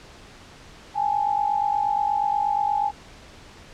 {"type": "tone pair together", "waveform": "sine", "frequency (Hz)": [814, 862.4], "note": ["G#5", "A5"], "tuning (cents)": [-35, -35], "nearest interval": "minor second", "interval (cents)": 100, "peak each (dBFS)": [-22, -24], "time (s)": [0.94, 2.92], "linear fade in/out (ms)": 50, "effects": ["pink hiss -46 dBFS RMS until 3.73 s", "low-pass 6000 Hz 12 dB/octave"]}